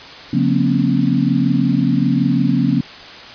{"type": "tone cluster", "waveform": "sine", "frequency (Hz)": [140.2, 179, 230.3, 251.5, 276.9], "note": ["C#3", "F3", "A#3", "B3", "C#4"], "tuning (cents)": [20, 43, -21, 32, -2], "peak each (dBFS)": -19, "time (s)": [0.33, 2.81], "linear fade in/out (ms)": 5, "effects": ["white hiss -35 dBFS RMS until 3.34 s", "resampled to 11025 Hz"]}